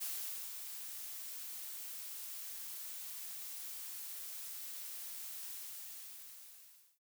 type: noise with ADSR envelope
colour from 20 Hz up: blue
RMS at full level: -40 dBFS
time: 0-6.99 s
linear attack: 19 ms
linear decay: 490 ms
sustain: -6 dB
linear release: 1500 ms
effects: none